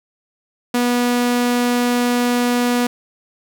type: tone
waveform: sawtooth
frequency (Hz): 243.5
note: B3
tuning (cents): -24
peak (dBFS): -11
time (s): 0.74-2.87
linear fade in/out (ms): 5
effects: none